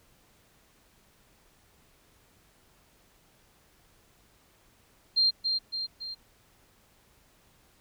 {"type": "tone with echo", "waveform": "sine", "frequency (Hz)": 4186, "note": "C8", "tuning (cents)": 0, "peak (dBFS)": -20, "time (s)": [5.16, 5.31], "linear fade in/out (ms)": 20, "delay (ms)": 280, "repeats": 3, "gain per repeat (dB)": -5, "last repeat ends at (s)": 6.15, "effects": ["pink hiss -63 dBFS RMS until 7.8 s"]}